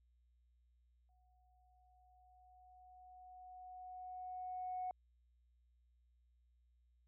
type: tone with exponential growth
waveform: sine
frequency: 735 Hz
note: F#5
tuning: 12 cents flat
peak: -38 dBFS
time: 1.09-4.91 s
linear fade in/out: 1 ms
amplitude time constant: 830 ms
effects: tanh soft clip ceiling -34 dBFS + added 60 Hz sine -70 dBFS peak until 7.07 s